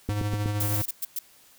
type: tone with tremolo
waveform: square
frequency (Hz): 103.83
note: G#2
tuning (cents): 0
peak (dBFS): -25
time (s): 0.09-0.82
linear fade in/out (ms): 5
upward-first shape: sine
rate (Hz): 13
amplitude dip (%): 35
type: click train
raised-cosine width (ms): 3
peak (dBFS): -16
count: 4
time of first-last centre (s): 0.09-0.459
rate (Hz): 8.12
type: noise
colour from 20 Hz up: violet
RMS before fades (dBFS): -31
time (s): 0.6-0.86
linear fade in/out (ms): 10
type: noise bursts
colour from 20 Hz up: violet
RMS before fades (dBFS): -29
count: 5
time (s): 0.6-1.19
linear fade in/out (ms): 5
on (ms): 30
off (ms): 110
effects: white hiss -56 dBFS RMS until 1.58 s